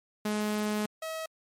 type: tone pair in turn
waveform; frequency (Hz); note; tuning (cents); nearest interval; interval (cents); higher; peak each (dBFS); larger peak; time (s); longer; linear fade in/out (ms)
sawtooth; 211.1 / 641.4; G#3 / E5; +29 / -48; octave + perfect fifth; 1923; second; -24 / -30; first; 0.25-0.86 / 1.02-1.26; first; 5
effects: MP3 64 kbps

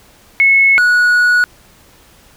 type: tone pair in turn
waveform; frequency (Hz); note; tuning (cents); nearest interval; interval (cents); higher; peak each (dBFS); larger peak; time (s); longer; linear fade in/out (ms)
sine / triangle; 2191 / 1462.3; C#7 / F#6; -21 / -21; perfect fifth; 700; first; -6; neither; 0.4-0.78 / 0.78-1.44; second; 0
effects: pink hiss -46 dBFS RMS until 2.36 s

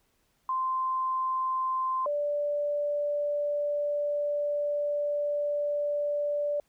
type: tone pair in turn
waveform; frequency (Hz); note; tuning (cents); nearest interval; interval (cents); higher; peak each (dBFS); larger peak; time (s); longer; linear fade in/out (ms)
sine; 1041 / 584.2; C6 / D5; -9 / -9; minor seventh; 1000; first; -26; neither; 0.49-2.06 / 2.06-6.6; second; 2
effects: pink hiss -71 dBFS RMS until 6.68 s

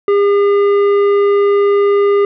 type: tone with tanh clipping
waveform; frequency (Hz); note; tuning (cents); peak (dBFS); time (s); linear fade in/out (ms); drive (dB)
triangle; 404.2; G#4; -47; -10; 0.08-2.25; 2; 14
effects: none

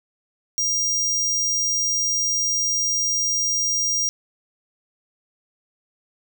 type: tone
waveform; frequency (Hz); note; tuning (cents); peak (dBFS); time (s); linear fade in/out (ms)
square; 5700; F8; +34; -20; 0.58-4.09; 0
effects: none

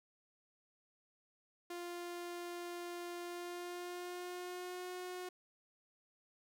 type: tone with pitch glide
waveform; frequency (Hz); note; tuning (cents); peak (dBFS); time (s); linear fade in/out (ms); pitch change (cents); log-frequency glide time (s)
sawtooth; 349.2 to 362.8; F4 to F#4; 0 to -34; -39; 1.7-5.29; 5; +66; 3.23-4.91
effects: none

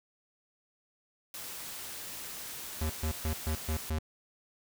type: noise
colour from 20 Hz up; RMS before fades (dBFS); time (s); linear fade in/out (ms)
white; -42; 1.34-3.9; 2
type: tone bursts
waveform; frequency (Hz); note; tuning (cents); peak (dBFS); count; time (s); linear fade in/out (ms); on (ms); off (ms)
square; 78.1; D#2; +7; -30; 6; 2.81-3.988; 5; 88; 130
effects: none

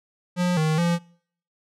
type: tone with pitch steps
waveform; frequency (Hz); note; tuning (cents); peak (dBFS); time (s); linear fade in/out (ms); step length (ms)
square; 178.3 / 156.5 / 171.7; F3 / D#3 / F3; +36 / +10 / -29; -20; 0.36-0.99; 50; 210
effects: noise-tail reverb RT60 0.6 s tail -25 dB re dry + low-pass 9000 Hz 12 dB/octave

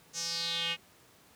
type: tone with band-pass filter sweep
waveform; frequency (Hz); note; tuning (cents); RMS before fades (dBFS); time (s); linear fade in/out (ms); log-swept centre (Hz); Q
square; 168.3; E3; +36; -34; 0.13-0.77; 50; 6400 to 2700; 4.9
effects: pink hiss -60 dBFS RMS until 1.35 s + high-pass 100 Hz 12 dB/octave

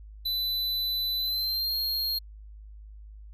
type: tone with pitch glide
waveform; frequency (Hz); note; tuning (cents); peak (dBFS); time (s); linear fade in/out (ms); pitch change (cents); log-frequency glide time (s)
square; 4000 to 4238; B7 to C8; +21 to +21; -27; 0.25-2.19; 10; +100; 1.18-1.76
effects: added 52 Hz sine -43 dBFS peak until 3.33 s

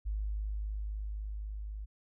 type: tone with level ramp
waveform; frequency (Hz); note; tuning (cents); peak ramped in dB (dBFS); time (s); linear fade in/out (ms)
sine; 51.91; G#1; 0; -31 to -38; 0.05-1.86; 20
effects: none

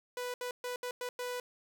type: tone bursts at uneven times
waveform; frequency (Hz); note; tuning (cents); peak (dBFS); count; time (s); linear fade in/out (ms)
sawtooth; 493.9; B4; 0; -32; 6; 0.17-0.34 / 0.41-0.51 / 0.64-0.76 / 0.83-0.91 / 1.01-1.09 / 1.19-1.4; 2
effects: none

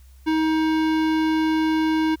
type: tone with hard clipping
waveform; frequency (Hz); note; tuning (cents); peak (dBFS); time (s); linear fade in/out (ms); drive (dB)
sine; 316; D#4; +27; -20; 0.26-2.16; 20; 18
effects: added 65 Hz sine -45 dBFS peak until 2.2 s + white hiss -60 dBFS RMS until 2.2 s

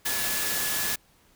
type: tone in noise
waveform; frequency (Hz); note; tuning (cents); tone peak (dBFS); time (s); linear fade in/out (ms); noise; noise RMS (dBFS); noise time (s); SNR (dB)
sine; 1711; A6; -49; -35; 0.05-0.96; 10; white; -28; 0.05-0.96; -10
effects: pink hiss -61 dBFS RMS until 1.35 s

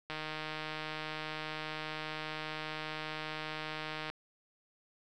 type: click train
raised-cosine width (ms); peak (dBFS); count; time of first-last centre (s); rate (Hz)
0.3; -23; 621; 0.1-4.1; 155
effects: none

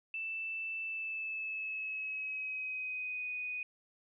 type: tone with pitch glide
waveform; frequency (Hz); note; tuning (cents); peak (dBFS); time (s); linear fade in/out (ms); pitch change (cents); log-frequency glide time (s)
sine; 2650 to 2487; E7 to D#7; +9 to -1; -36; 0.14-3.63; 2; -110; 0.83-3.29
effects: none

